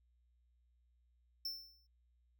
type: tone with exponential decay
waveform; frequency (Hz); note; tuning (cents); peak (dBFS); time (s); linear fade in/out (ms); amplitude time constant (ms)
square; 5360; E8; +28; -37; 1.45-1.87; 5; 90
effects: added 60 Hz sine -70 dBFS peak until 2.39 s